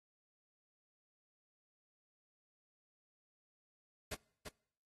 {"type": "noise with echo", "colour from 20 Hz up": "pink", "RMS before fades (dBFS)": -41, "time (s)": [4.11, 4.15], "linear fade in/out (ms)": 10, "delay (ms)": 340, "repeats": 1, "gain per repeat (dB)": -7, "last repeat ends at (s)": 4.49, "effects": ["noise-tail reverb RT60 0.7 s tail -26 dB re dry", "AAC 32 kbps"]}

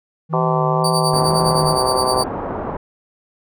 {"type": "tone with vibrato", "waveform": "triangle", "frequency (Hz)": 158.5, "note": "D#3", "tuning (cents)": 32, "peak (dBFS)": -17, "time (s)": [0.29, 1.77], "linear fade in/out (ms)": 50, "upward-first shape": "triangle", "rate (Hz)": 2, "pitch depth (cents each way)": 67}
{"type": "harmonic tone", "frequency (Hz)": 128.3, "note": "C3", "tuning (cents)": -34, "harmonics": [3, 4, 5, 6, 7, 8, 9], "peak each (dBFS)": [-24, -24, -24, -24, -24, -24, -24], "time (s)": [0.33, 2.23], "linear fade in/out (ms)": 2}
{"type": "tone with tremolo", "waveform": "30% pulse", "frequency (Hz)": 4622, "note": "D8", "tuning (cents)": -28, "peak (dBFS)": -16, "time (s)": [0.84, 2.24], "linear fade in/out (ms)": 5, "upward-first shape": "sine", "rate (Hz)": 9.7, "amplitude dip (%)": 80}
{"type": "low-pass noise", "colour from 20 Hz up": "white", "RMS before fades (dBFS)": -25, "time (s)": [1.13, 2.77], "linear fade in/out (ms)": 5, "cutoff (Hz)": 970, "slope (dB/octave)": 24}
{"effects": []}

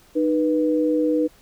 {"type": "tone pair together", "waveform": "sine", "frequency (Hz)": [307.3, 490], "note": ["D#4", "B4"], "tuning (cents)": [-21, -14], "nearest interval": "minor sixth", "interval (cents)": 807, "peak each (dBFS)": [-19, -21], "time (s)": [0.15, 1.28], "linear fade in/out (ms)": 20, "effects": ["pink hiss -54 dBFS RMS until 1.41 s"]}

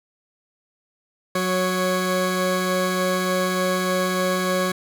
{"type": "tone pair together", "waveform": "20% pulse", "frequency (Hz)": [183.68, 554.4], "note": ["F#3", "C#5"], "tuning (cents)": [-12, 0], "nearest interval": "octave + perfect fifth", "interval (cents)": 1912, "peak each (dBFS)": -18, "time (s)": [1.35, 4.72], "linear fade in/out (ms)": 5, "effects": []}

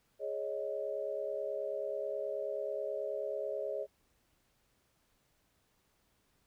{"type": "chord", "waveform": "sine", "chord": "Ab suspended fourth", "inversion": "none", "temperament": "just", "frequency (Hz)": [415.3, 553.7, 623], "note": ["Ab4", "Db5", "Eb5"], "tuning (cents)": [0, -2, 2], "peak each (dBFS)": [-40, -38, -39], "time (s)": [0.19, 3.87], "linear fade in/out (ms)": 50, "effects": ["pink hiss -74 dBFS RMS until 6.46 s"]}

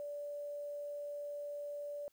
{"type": "tone with quantisation", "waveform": "sine", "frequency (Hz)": 581, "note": "D5", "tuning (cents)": -19, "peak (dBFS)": -40, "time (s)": [0, 2.08], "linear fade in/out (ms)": 0, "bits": 11, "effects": ["white hiss -75 dBFS RMS until 2.12 s"]}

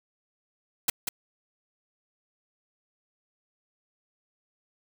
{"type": "noise with echo", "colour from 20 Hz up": "white", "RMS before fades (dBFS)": -23, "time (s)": [0.88, 0.9], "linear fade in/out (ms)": 5, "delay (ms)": 190, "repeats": 1, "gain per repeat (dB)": -6, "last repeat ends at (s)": 1.09, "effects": []}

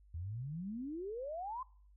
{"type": "exponential sweep", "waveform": "sine", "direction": "up", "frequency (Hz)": [78.1, 1063], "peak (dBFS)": -39, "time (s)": [0.14, 1.63], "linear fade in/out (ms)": 5, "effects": ["noise-tail reverb RT60 0.5 s tail -23 dB re dry", "added 50 Hz sine -60 dBFS peak until 1.96 s"]}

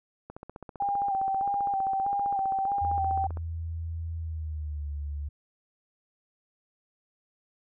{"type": "click train", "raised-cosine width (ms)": 1, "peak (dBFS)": -27, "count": 48, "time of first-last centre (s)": [0.3, 3.372], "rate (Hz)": 15.3}
{"type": "tone with vibrato", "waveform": "sine", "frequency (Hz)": 790, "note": "G5", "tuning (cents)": 13, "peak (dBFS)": -25, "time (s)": [0.8, 3.27], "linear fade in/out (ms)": 5, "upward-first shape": "square", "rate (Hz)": 1.6, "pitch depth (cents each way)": 31}
{"type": "tone with pitch glide", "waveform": "sine", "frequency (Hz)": [82.41, 72.58], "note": ["E2", "D2"], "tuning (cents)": [0, -20], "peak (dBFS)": -31, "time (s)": [2.81, 5.29], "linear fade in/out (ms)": 10, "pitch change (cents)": -220, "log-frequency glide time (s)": [4.17, 4.88]}
{"effects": []}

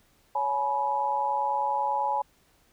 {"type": "tone cluster", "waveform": "sine", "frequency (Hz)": [559, 847, 977], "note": ["C#5", "G#5", "B5"], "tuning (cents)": [14, 34, -19], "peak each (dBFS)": [-34, -26, -29], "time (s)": [0.35, 2.22], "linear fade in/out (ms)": 5, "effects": ["pink hiss -64 dBFS RMS until 2.72 s"]}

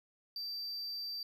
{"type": "tone", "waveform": "triangle", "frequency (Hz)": 4668, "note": "D8", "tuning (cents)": -11, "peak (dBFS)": -37, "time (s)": [0.36, 1.23], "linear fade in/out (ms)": 2, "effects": []}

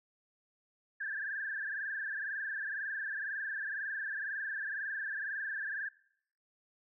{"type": "tone with frequency modulation", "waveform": "sine", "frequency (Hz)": 1663, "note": "G#6", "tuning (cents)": 2, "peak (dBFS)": -35, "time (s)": [1, 5.89], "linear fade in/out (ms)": 10, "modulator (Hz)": 22, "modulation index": 4.5, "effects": ["noise-tail reverb RT60 0.7 s tail -21 dB re dry"]}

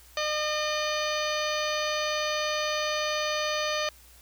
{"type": "harmonic tone with a mistuned harmonic", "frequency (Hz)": 607, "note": "D#5", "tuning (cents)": -43, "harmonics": [1, 2, 3, 4, 5, 6, 7, 8, 10], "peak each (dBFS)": [-30, -33, -35, -36, -37, -38, -38, -39, -40], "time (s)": [0.17, 3.89], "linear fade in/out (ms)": 2, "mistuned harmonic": 7, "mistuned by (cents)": 46, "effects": ["added 60 Hz sine -55 dBFS peak until 4.21 s", "white hiss -55 dBFS RMS until 4.21 s"]}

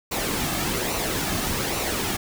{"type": "noise with flanger", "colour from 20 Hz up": "pink", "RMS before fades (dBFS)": -26, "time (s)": [0.11, 2.17], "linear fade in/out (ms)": 10, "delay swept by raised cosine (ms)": [0.6, 2.1], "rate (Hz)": 1.2, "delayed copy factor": -0.5, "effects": []}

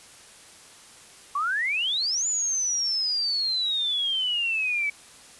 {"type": "exponential two-way sweep", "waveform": "sine", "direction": "up then down", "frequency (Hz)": [1102, 7060, 2270], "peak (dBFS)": -23, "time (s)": [1.35, 4.9], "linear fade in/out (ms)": 5, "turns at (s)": 2.27, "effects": ["white hiss -49 dBFS RMS until 5.39 s", "resampled to 24000 Hz"]}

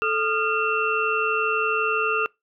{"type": "tone cluster", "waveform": "sine", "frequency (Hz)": [438.7, 1226, 1394, 2700], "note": ["A4", "D#6", "F6", "E7"], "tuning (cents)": [-5, -26, -4, 41], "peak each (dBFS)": -26, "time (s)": [0.02, 2.26], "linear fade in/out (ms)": 0, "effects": ["noise-tail reverb RT60 0.2 s tail -24 dB re dry"]}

